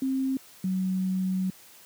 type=tone pair in turn; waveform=sine; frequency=265.4 / 187.18 Hz; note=C4 / F#3; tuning=+25 / +20 cents; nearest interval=tritone; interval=605 cents; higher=first; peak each=-24 dBFS; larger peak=neither; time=0.02-0.37 / 0.64-1.5 s; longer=second; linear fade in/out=2 ms; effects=white hiss -52 dBFS RMS until 1.85 s + high-pass 100 Hz 12 dB/octave